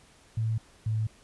sine tone pair in turn, 111.5 / 109.52 Hz, A2 / A2, +23 / -8 cents, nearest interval unison, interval 31 cents, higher first, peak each -25 dBFS, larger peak neither, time 0.37-0.58 / 0.86-1.07 s, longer neither, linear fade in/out 5 ms, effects pink hiss -58 dBFS RMS until 1.23 s + resampled to 24000 Hz

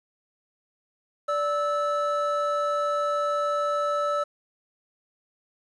triangle tone pair together, 583.5 / 1310 Hz, D5 / E6, -11 / -11 cents, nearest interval octave + major second, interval 1400 cents, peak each -24 dBFS, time 1.28-4.24 s, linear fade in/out 10 ms, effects resampled to 22050 Hz + 9-bit

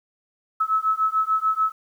sine beating tone pair, 1294 / 1300.8 Hz, E6 / E6, -32 / -23 cents, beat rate 6.8 Hz, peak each -22 / -22 dBFS, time 0.6-1.72 s, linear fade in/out 10 ms, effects 9-bit

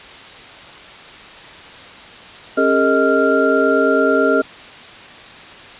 sine tone cluster, 271.8 / 403.8 / 453 / 626 / 1387 Hz, C#4 / G#4 / A#4 / D#5 / F6, -34 / -49 / -50 / +10 / -12 cents, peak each -18 dBFS, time 2.57-4.42 s, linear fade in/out 10 ms, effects white hiss -37 dBFS RMS until 5.79 s + resampled to 8000 Hz

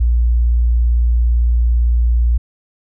sine tone, 58.9 Hz, A#1, 19 cents sharp, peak -10 dBFS, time 0-2.38 s, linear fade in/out 10 ms, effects none

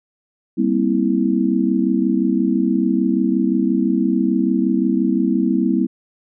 sine chord, C dominant seventh, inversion second, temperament just, 196.22 / 235.5 / 261.6 / 327 Hz, G3 / Bb3 / C4 / E4, +2 / +18 / 0 / -14 cents, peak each -20 dBFS, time 0.57-5.87 s, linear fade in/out 20 ms, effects none

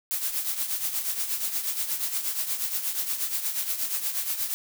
blue noise with tremolo, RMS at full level -26 dBFS, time 0.11-4.54 s, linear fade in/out 0 ms, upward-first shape triangle, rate 8.4 Hz, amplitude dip 70%, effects none

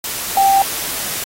sine tone in noise, 784 Hz, G5, in tune, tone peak -9 dBFS, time 0.37-0.62 s, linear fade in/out 2 ms, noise white, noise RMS -23 dBFS, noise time 0.04-1.24 s, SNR +11 dB, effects AAC 48 kbps

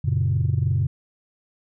sine chord, F# major, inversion none, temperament equal, 92.5 / 116.54 / 138.59 Hz, F#2 / A#2 / C#3, 0 / 0 / 0 cents, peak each -22 dBFS, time 0.04-0.87 s, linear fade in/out 10 ms, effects tanh soft clip ceiling -12 dBFS

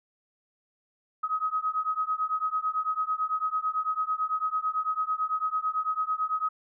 sine beating tone pair, 1262 / 1271 Hz, D#6 / D#6, +24 / +36 cents, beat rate 9 Hz, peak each -29 dBFS, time 1.23-6.49 s, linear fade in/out 10 ms, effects none

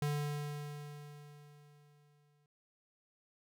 square tone with exponential decay, 146.83 Hz, D3, in tune, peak -32 dBFS, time 0.02-2.46 s, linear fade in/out 2 ms, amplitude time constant 530 ms, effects none

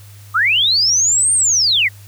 sine linear two-way sweep, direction up then down, 1163 to 8880 to 1829 Hz, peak -11 dBFS, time 0.34-1.89 s, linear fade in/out 20 ms, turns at 1.33 s, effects added 101 Hz sine -37 dBFS peak until 2.07 s + white hiss -46 dBFS RMS until 2.07 s

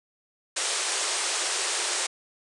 white band-pass noise, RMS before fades -28 dBFS, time 0.56-2.07 s, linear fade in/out 10 ms, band 340 to 9500 Hz, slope 96 dB/octave, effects none

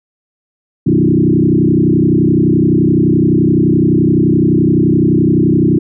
sine tone with frequency modulation, 240 Hz, B3, 49 cents flat, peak -7 dBFS, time 0.86-5.79 s, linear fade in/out 10 ms, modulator 31.7 Hz, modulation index 3.6, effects none

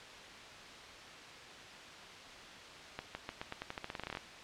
accelerating click train, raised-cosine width 0.3 ms, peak -23 dBFS, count 18, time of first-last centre 2.99-4.172 s, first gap 160 ms, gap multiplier 0.88, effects white hiss -50 dBFS RMS until 4.43 s + low-pass 4000 Hz 12 dB/octave

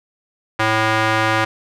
square tone with band-pass filter, 110 Hz, A2, in tune, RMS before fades -17 dBFS, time 0.59-1.45 s, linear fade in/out 10 ms, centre 1500 Hz, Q 1, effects none

